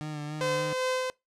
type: tone with vibrato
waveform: 30% pulse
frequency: 150.5 Hz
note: D3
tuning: 43 cents sharp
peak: -31 dBFS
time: 0.01-0.73 s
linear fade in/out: 0 ms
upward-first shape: sine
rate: 3.5 Hz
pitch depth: 32 cents each way
type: tone with tremolo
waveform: sawtooth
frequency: 513 Hz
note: C5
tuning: 34 cents flat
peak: -22 dBFS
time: 0.41-1.1 s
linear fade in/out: 0 ms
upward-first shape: sine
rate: 2.6 Hz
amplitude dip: 35%
effects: noise-tail reverb RT60 0.2 s tail -23 dB re dry + low-pass 8000 Hz 12 dB/octave